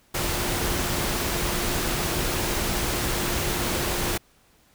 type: tone in noise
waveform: sine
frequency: 352 Hz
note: F4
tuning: 14 cents sharp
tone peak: -35 dBFS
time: 0.14-4.18 s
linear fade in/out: 10 ms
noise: pink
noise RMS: -26 dBFS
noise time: 0.14-4.18 s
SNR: -12 dB
effects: pink hiss -60 dBFS RMS until 4.74 s